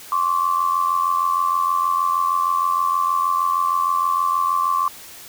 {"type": "tone pair together", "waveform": "sine", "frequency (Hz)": [1061, 1147.4], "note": ["C6", "D6"], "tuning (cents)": [24, -41], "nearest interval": "minor second", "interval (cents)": 135, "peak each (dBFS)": [-20, -19], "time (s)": [0.12, 4.88], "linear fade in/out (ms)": 2, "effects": ["white hiss -40 dBFS RMS until 5.28 s"]}